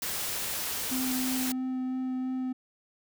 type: noise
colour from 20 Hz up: white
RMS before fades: -33 dBFS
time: 0.02-1.52 s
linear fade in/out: 2 ms
type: tone with vibrato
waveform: triangle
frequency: 257.4 Hz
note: C4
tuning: 28 cents flat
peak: -27 dBFS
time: 0.91-2.53 s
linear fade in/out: 10 ms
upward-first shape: sine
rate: 3 Hz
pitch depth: 8 cents each way
effects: none